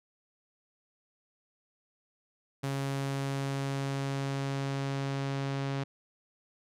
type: tone with low-pass filter sweep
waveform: sawtooth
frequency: 137.5 Hz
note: C#3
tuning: 14 cents flat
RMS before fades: -33 dBFS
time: 2.63-5.84 s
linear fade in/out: 10 ms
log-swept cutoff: 12000 to 4900 Hz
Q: 0.76
effects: none